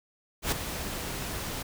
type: noise with ADSR envelope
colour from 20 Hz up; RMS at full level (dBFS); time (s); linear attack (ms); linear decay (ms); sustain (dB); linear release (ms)
pink; -25; 0.42-1.63; 100; 7; -10; 11
effects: none